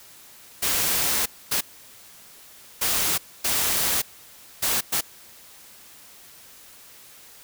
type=noise bursts at uneven times; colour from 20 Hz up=white; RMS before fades=-23 dBFS; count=6; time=0.62-1.26 / 1.51-1.61 / 2.81-3.18 / 3.44-4.02 / 4.62-4.81 / 4.92-5.01 s; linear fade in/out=10 ms; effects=white hiss -48 dBFS RMS until 7.43 s